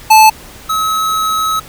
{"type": "tone pair in turn", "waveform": "square", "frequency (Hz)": [872, 1284.7], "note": ["A5", "E6"], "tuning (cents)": [-16, -45], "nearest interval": "perfect fifth", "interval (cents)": 671, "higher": "second", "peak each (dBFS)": [-3, -13], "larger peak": "first", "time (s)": [[0.1, 0.3], [0.69, 1.6]], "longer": "second", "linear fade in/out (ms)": 10, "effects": ["pink hiss -35 dBFS RMS until 1.68 s"]}